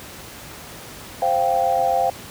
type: chord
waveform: sine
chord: C suspended fourth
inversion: none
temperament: just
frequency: 523.3 / 697.7 / 784.9 Hz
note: C5 / F5 / G5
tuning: 0 / -2 / +2 cents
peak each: -23 / -20 / -20 dBFS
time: 1.22-2.1 s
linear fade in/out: 2 ms
effects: pink hiss -38 dBFS RMS until 2.3 s + high-pass 60 Hz 12 dB/octave